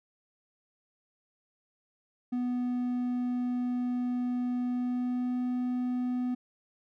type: tone with pitch glide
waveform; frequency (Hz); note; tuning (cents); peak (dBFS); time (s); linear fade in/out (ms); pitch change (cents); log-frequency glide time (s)
triangle; 246.9 to 248.9; B3 to B3; 0 to +14; -26; 2.32-6.35; 10; +14; 4.66-5.39
effects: none